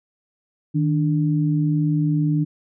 sine tone pair together, 155.58 / 293.7 Hz, D#3 / D4, 0 / 0 cents, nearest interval major seventh, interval 1100 cents, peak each -18 / -22 dBFS, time 0.74-2.45 s, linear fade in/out 20 ms, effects none

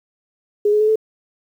sine tone with pitch steps, 414.8 / 422.1 / 429.4 / 436.9 Hz, G#4 / G#4 / A4 / A4, -2 / +28 / -42 / -12 cents, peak -12 dBFS, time 0.65-0.958 s, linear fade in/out 5 ms, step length 77 ms, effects 8-bit

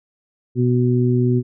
harmonic tone, 123.47 Hz, B2, in tune, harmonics 1 / 2 / 3, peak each -16 / -19 / -21 dBFS, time 0.55-1.43 s, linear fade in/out 50 ms, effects none

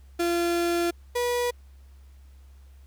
35% pulse tone pair in turn, 343.6 / 485.9 Hz, F4 / B4, -28 / -28 cents, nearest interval tritone, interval 600 cents, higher second, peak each -21 / -22 dBFS, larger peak first, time 0.19-0.91 / 1.15-1.51 s, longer first, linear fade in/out 10 ms, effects added 67 Hz sine -47 dBFS peak until 2.86 s + pink hiss -65 dBFS RMS until 2.86 s

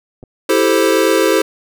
clicks, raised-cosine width 2 ms, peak -24 dBFS, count 2, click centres 0.229 / 0.237 s
square chord, A minor seventh, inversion second, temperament equal, 329.6 / 392 / 440 / 523.3 Hz, E4 / G4 / A4 / C5, 0 / 0 / 0 / 0 cents, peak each -17 dBFS, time 0.49-1.42 s, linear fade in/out 5 ms
effects none

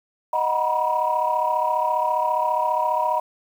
sine chord, B major seventh, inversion first, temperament equal with one note detuned, 622.3 / 740 / 953 / 987.8 Hz, D#5 / F#5 / A#5 / B5, 0 / 0 / +38 / 0 cents, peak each -25 / -27 / -21 / -26 dBFS, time 0.33-3.2 s, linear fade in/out 5 ms, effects tanh soft clip ceiling -10 dBFS + 8-bit

